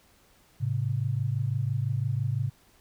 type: tone pair together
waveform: sine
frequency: 108.44 / 134.4 Hz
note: A2 / C3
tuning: -25 / +47 cents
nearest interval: major third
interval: 372 cents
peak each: -28 dBFS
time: 0.6-2.5 s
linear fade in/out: 20 ms
effects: pink hiss -61 dBFS RMS until 2.8 s